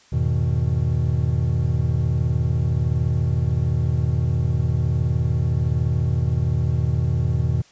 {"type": "chord", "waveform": "triangle", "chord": "E major seventh", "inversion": "none", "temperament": "equal with one note detuned", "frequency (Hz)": [82.41, 103.83, 123.47, 157.37], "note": ["E2", "G#2", "B2", "D#3"], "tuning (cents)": [0, 0, 0, 20], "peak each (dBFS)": [-21, -25, -19, -24], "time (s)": [0.12, 7.62], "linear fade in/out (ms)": 10, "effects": ["white hiss -53 dBFS RMS until 7.71 s", "resampled to 16000 Hz"]}